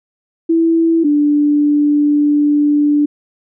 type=tone pair in turn; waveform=sine; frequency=329.6 / 293.6 Hz; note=E4 / D4; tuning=0 / 0 cents; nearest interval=major second; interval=200 cents; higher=first; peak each=-9 / -9 dBFS; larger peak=neither; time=0.49-1.04 / 1.04-3.06 s; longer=second; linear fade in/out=10 ms; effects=none